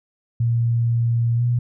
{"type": "tone with pitch glide", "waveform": "sine", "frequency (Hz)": [117.2, 120.91], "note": ["A#2", "B2"], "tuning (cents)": [10, -36], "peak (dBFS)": -16, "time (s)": [0.4, 1.59], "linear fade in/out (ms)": 5, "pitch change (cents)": 54, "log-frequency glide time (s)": [1.36, 1.42], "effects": []}